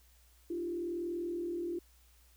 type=tone with frequency modulation; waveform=sine; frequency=344.3 Hz; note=F4; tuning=25 cents flat; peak=-34 dBFS; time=0.5-1.79 s; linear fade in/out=5 ms; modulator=40.7 Hz; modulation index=0.62; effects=added 60 Hz sine -62 dBFS peak until 2.36 s + white hiss -67 dBFS RMS until 2.36 s